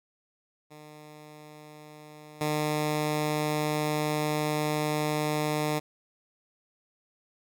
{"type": "tone with level steps", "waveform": "10% pulse", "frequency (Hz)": 151.4, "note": "D#3", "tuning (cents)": -47, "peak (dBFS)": [-38, -18], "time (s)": [0.7, 5.8], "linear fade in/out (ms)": 20, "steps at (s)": 2.41, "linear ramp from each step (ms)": 2, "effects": []}